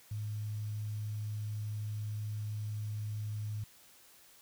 sine tone with quantisation, 106.2 Hz, G#2, 39 cents sharp, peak -35 dBFS, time 0.11-3.64 s, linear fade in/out 5 ms, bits 10, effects white hiss -60 dBFS RMS until 4.41 s

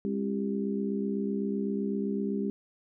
harmonic tone with a mistuned harmonic, 67.9 Hz, C#2, 35 cents flat, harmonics 3 / 4 / 5 / 6, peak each -30 / -35 / -41 / -34 dBFS, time 0.05-2.5 s, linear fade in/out 0 ms, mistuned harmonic 6, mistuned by -50 cents, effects none

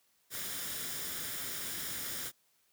white noise with comb filter, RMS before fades -39 dBFS, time 0.3-2.32 s, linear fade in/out 50 ms, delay 0.57 ms, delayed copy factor +0.5, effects white hiss -72 dBFS RMS until 2.72 s + high-pass 60 Hz 12 dB/octave

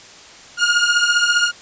sawtooth beating tone pair, 1418 / 1433 Hz, F6 / F6, +26 / +44 cents, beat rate 15 Hz, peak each -13 dBFS, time 0.57-1.52 s, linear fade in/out 50 ms, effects white hiss -41 dBFS RMS until 1.61 s + resampled to 16000 Hz

